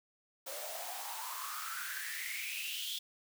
white noise with high-pass filter sweep, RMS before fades -41 dBFS, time 0.46-2.99 s, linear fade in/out 10 ms, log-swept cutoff 530 to 3500 Hz, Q 8.5, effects none

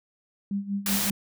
sine tone with tremolo, 199.7 Hz, G3, 32 cents sharp, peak -24 dBFS, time 0.51-1.11 s, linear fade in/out 2 ms, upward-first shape sine, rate 5.3 Hz, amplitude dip 80%
white noise, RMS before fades -27 dBFS, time 0.86-1.1 s, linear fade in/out 2 ms
effects none

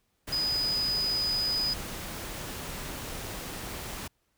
sine tone in noise, 4978 Hz, D#8, in tune, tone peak -26 dBFS, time 0.32-1.74 s, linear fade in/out 10 ms, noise pink, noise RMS -38 dBFS, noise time 0.27-4.08 s, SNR +9 dB, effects pink hiss -74 dBFS RMS until 4.37 s

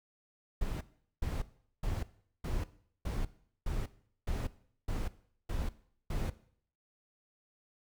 brown noise bursts, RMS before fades -34 dBFS, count 10, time 0.61-6.3 s, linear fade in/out 5 ms, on 200 ms, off 410 ms, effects noise-tail reverb RT60 0.6 s tail -17 dB re dry

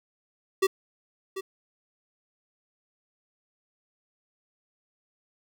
square tone with echo, 384 Hz, G4, 36 cents flat, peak -20 dBFS, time 0.62-0.67 s, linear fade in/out 10 ms, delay 740 ms, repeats 1, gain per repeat -12 dB, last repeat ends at 1.41 s, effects none

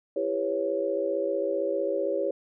sine chord, C# half-diminished seventh, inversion first, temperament just, 332.6 / 399.1 / 498.9 / 554.4 Hz, E4 / G4 / B4 / C#5, +16 / +31 / +17 / 0 cents, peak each -33 / -30 / -33 / -28 dBFS, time 0.16-2.31 s, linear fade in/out 5 ms, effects none

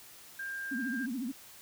sine tone, 1597 Hz, G6, 32 cents sharp, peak -36 dBFS, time 0.39-1.06 s, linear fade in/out 5 ms
sine tone with vibrato, 250 Hz, B3, 21 cents sharp, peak -33 dBFS, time 0.71-1.32 s, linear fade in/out 10 ms, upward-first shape triangle, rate 14 Hz, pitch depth 230 cents each way
effects white hiss -53 dBFS RMS until 1.61 s

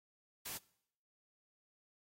white noise, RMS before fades -44 dBFS, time 0.45-0.58 s, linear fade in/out 10 ms, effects noise-tail reverb RT60 0.7 s tail -22 dB re dry + AAC 48 kbps

